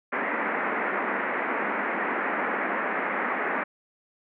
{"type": "band-pass noise", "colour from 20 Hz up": "white", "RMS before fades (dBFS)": -28, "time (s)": [0.12, 3.64], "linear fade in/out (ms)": 10, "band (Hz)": [200, 2100], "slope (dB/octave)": 48, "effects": []}